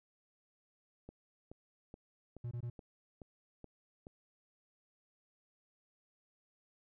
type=click train; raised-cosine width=2 ms; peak=-36 dBFS; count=8; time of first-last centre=1.09-4.069 s; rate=2.35 Hz
type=tone bursts; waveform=triangle; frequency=119.8 Hz; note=A#2; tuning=48 cents sharp; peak=-36 dBFS; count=3; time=2.44-2.7 s; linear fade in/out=5 ms; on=72 ms; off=22 ms
effects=none